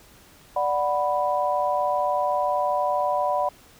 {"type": "chord", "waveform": "sine", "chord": "B minor", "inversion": "first", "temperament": "equal", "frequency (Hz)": [587.3, 740, 987.8], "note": ["D5", "F#5", "B5"], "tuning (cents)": [0, 0, 0], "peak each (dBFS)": -25, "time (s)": [0.56, 3.49], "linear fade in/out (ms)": 5, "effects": ["pink hiss -52 dBFS RMS until 3.79 s"]}